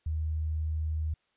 sine tone, 78.2 Hz, D#2, 9 cents sharp, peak -28 dBFS, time 0.06-1.14 s, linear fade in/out 5 ms, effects white hiss -73 dBFS RMS until 1.36 s + resampled to 8000 Hz

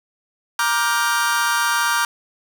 40% pulse chord, G minor seventh, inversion first, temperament just, 940.8 / 1176 / 1411.2 / 1568 Hz, Bb5 / D6 / F6 / G6, +16 / +2 / +18 / 0 cents, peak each -22 dBFS, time 0.59-2.05 s, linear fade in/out 2 ms, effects none

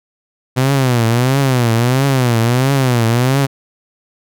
sawtooth tone with vibrato, 125.5 Hz, B2, 28 cents sharp, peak -7 dBFS, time 0.56-3.47 s, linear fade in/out 20 ms, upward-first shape triangle, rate 1.5 Hz, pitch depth 200 cents each way, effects none

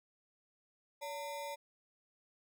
square ring-modulated tone, 740 Hz, F#5, in tune, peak -38 dBFS, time 1.01-1.56 s, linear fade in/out 20 ms, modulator 171 Hz, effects none

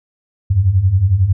sine beating tone pair, 87.31 / 98.31 Hz, F2 / G2, 0 / +5 cents, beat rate 11 Hz, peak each -16 / -11 dBFS, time 0.5-1.33 s, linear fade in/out 10 ms, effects none

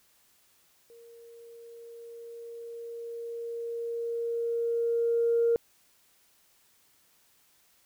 sine tone with level ramp, 466.2 Hz, A#4, in tune, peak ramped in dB -50 to -20 dBFS, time 0.9-5.56 s, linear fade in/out 0 ms, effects tanh soft clip ceiling -16 dBFS + white hiss -65 dBFS RMS until 7.85 s

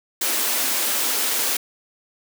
white high-pass noise, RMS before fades -22 dBFS, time 0.21-1.57 s, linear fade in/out 5 ms, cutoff 220 Hz, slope 96 dB/octave, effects none

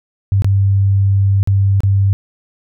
sine tone with dropouts, 98.4 Hz, G2, 7 cents sharp, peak -9 dBFS, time 0.32-2.13 s, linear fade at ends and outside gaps 0 ms, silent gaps 0.421-0.445 / 1.43-1.474 / 1.805-1.834 s, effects none

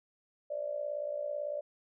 sine tone with amplitude modulation, 587.3 Hz, D5, in tune, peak -30 dBFS, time 0.5-1.61 s, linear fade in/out 10 ms, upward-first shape sine, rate 58 Hz, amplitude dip 75%, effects none

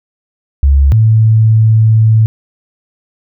sine tone pair in turn, 69.3 / 110.55 Hz, C#2 / A2, 0 / +9 cents, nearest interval minor sixth, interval 809 cents, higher second, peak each -4 dBFS, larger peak neither, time 0.63-0.92 / 0.92-2.26 s, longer second, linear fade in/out 0 ms, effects none

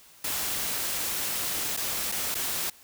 white noise with dropouts, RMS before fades -30 dBFS, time 0.24-2.7 s, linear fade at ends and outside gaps 5 ms, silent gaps 1.767-1.772 / 2.118-2.121 / 2.345-2.351 s, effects white hiss -54 dBFS RMS until 2.83 s

